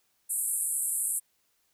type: band-pass noise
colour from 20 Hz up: pink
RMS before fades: -30 dBFS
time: 0.29-1.2 s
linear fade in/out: 20 ms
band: 8000 to 12000 Hz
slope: 96 dB/octave
effects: white hiss -72 dBFS RMS until 1.73 s